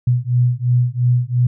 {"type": "beating tone pair", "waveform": "sine", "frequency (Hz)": [121.7, 124.6], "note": ["B2", "B2"], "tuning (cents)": [-25, 16], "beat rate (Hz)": 2.9, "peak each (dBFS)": -16, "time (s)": [0.07, 1.47], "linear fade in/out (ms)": 5, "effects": []}